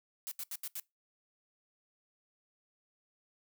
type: noise bursts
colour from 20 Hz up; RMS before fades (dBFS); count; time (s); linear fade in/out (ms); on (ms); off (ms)
blue; -40; 5; 0.27-0.798; 0; 44; 77
effects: noise-tail reverb RT60 0.2 s tail -23 dB re dry